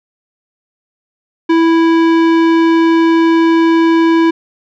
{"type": "tone with tanh clipping", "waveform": "sine", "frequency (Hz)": 329.6, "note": "E4", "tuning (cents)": 0, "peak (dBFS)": -9, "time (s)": [1.49, 4.31], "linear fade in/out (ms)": 10, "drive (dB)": 17, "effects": []}